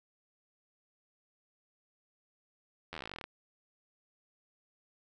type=slowing click train; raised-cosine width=0.3 ms; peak=-25 dBFS; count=18; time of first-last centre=2.93-3.24 s; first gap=11 ms; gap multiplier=1.06; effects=none